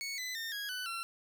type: tone with pitch steps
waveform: 20% pulse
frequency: 2217 / 2010 / 1821.7 / 1651.3 / 1496.9 / 1356.9 Hz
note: C#7 / B6 / A#6 / G#6 / F#6 / E6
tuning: 0 / +30 / -40 / -10 / +20 / +50 cents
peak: -32 dBFS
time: 0.01-1.03 s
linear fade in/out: 0 ms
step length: 170 ms
effects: none